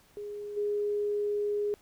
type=tone with level steps; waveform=sine; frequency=413.3 Hz; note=G#4; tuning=8 cents flat; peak=-36 / -27 dBFS; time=0.17-1.74 s; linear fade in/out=0 ms; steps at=0.56 s; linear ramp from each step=20 ms; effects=pink hiss -62 dBFS RMS until 1.81 s